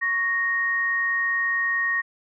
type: tone pair together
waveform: sine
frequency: 1110.5 / 1864.7 Hz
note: C#6 / A#6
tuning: +3 / 0 cents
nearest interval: major sixth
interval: 897 cents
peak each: -31 / -21 dBFS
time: 0.01-2.02 s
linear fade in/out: 20 ms
effects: none

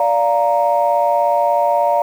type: chord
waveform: sine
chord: Bb major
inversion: first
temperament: just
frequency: 582.7 / 699.2 / 932.3 Hz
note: D5 / F5 / Bb5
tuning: -14 / +2 / 0 cents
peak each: -16 dBFS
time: 0-2.02 s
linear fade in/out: 2 ms
effects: tanh soft clip ceiling -4 dBFS + 7-bit

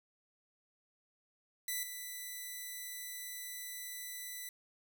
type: tone with level steps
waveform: 5% pulse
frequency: 1987 Hz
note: B6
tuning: 10 cents sharp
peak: -25 / -32 dBFS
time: 1.68-4.49 s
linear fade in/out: 2 ms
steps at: 1.83 s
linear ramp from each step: 2 ms
effects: none

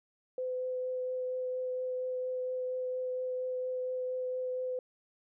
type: tone with vibrato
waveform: sine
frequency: 508 Hz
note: B4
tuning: 49 cents sharp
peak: -32 dBFS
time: 0.38-4.79 s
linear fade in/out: 2 ms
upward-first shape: triangle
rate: 4.3 Hz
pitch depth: 10 cents each way
effects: none

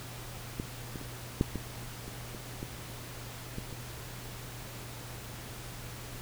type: clicks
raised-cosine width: 3 ms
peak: -20 / -25 / -29 / -12 / -21 / -29 / -30 / -24 / -24 / -30 dBFS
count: 10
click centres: 0.599 / 0.958 / 1.014 / 1.411 / 1.557 / 2.08 / 2.348 / 2.629 / 3.584 / 3.727 s
effects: added 120 Hz sine -45 dBFS peak until 6.21 s + pink hiss -45 dBFS RMS until 6.21 s

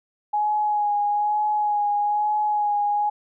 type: tone with vibrato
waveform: sine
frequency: 834 Hz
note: G#5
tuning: 7 cents sharp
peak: -19 dBFS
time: 0.33-3.1 s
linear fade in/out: 10 ms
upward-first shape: sine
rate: 1.1 Hz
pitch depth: 22 cents each way
effects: none

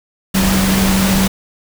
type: tone in noise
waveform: sine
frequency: 191.8 Hz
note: G3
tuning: 37 cents flat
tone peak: -13 dBFS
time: 0.34-1.28 s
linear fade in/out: 10 ms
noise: pink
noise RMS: -17 dBFS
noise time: 0.34-1.28 s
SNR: +1 dB
effects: none

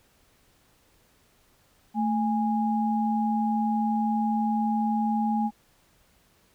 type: tone pair together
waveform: sine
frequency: 221 / 824.8 Hz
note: A3 / G#5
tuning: +8 / -12 cents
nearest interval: octave + major seventh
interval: 2280 cents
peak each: -24 / -27 dBFS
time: 1.94-5.51 s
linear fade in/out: 50 ms
effects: pink hiss -63 dBFS RMS until 6.54 s

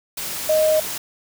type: tone in noise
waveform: sine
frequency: 622.3 Hz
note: D#5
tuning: in tune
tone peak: -14 dBFS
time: 0.49-0.8 s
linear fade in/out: 5 ms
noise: white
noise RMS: -28 dBFS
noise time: 0.17-0.98 s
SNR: +11 dB
effects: none

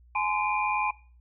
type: tone cluster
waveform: sine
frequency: 844 / 948 / 1033 / 2367 / 2451 Hz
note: G#5 / A#5 / C6 / D7 / D#7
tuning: +28 / +29 / -22 / +13 / -27 cents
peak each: -29 / -38 / -29 / -32 / -32 dBFS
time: 0.15-0.91 s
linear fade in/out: 5 ms
effects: noise-tail reverb RT60 0.4 s tail -20 dB re dry + added 60 Hz sine -53 dBFS peak until 1.2 s

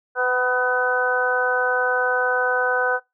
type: harmonic tone with a mistuned harmonic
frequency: 251.1 Hz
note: B3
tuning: 29 cents sharp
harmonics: 2 / 3 / 4 / 5 / 6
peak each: -23 / -26 / -29 / -29 / -21 dBFS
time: 0.15-3 s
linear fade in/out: 50 ms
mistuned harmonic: 4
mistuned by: -17 cents
effects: noise-tail reverb RT60 0.2 s tail -23 dB re dry

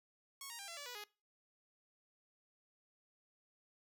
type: tone with pitch steps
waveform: 5% pulse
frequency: 1100 / 935.7 / 796 / 677.1 / 576 / 490 / 416.8 Hz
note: C#6 / A#5 / G5 / E5 / D5 / B4 / G#4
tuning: -14 / +6 / +26 / +46 / -34 / -14 / +6 cents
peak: -35 dBFS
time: 0.41-1.04 s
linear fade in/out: 2 ms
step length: 90 ms
effects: noise-tail reverb RT60 0.3 s tail -21 dB re dry

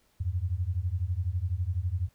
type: beating tone pair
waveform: sine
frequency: 84 / 96 Hz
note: E2 / G2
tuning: +33 / -36 cents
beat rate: 12 Hz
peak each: -30 dBFS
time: 0.2-2.09 s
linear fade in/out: 10 ms
effects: pink hiss -68 dBFS RMS until 2.14 s

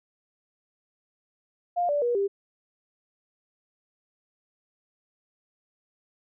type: tone with pitch steps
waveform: sine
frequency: 704 / 581.8 / 480.8 / 397.4 Hz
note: F5 / D5 / B4 / G4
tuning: +14 / -16 / -46 / +24 cents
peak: -22 dBFS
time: 1.76-2.28 s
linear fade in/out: 20 ms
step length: 130 ms
effects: none

